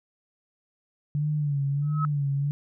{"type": "tone with vibrato", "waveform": "sine", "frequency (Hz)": 144.9, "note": "D3", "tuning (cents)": -23, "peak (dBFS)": -23, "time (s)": [1.15, 2.51], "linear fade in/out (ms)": 0, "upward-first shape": "sine", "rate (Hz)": 1.5, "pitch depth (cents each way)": 73}
{"type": "tone with exponential growth", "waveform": "sine", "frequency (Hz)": 1287, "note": "E6", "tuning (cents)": -42, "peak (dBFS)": -23, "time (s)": [1.82, 2.05], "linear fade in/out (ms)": 1, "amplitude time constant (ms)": 49}
{"effects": []}